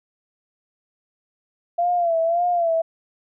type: tone with vibrato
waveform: sine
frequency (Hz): 682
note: F5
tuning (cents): -41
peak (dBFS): -17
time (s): 1.78-2.82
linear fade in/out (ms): 10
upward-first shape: sine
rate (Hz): 1.8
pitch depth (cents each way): 73
effects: none